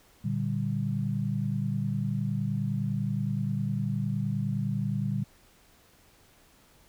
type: chord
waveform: sine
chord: G minor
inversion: first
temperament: equal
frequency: 116.54 / 146.83 / 196 Hz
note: Bb2 / D3 / G3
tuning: 0 / 0 / 0 cents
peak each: -31 dBFS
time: 0.24-5.24 s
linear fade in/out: 10 ms
effects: pink hiss -60 dBFS RMS until 6.88 s